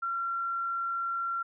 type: tone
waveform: sine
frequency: 1368 Hz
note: F6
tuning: 36 cents flat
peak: -29 dBFS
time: 0.02-1.43 s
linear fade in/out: 10 ms
effects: none